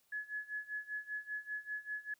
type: tone with tremolo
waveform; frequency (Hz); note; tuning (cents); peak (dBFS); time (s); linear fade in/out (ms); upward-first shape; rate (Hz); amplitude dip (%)
sine; 1700; G#6; +40; -36; 0.12-2.14; 5; sine; 5.1; 90
effects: white hiss -74 dBFS RMS until 2.19 s